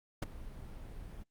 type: noise with ADSR envelope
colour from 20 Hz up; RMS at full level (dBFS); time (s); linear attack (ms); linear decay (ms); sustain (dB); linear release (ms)
brown; -26; 0.22-1.24; 7; 17; -20; 21
effects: Opus 48 kbps